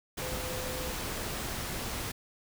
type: tone in noise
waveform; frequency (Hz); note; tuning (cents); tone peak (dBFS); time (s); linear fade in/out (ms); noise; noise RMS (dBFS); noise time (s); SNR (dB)
sine; 510; C5; -44; -39; 0.21-0.93; 10; pink; -36; 0.17-2.12; -6
effects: none